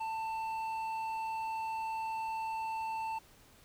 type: tone with hard clipping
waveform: triangle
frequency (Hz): 890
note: A5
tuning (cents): +20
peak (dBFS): -36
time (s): 0-3.19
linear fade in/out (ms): 10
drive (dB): 10
effects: pink hiss -61 dBFS RMS until 3.64 s